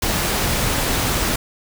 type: noise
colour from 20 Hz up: pink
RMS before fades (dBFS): -20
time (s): 0.02-1.36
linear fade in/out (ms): 5
effects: none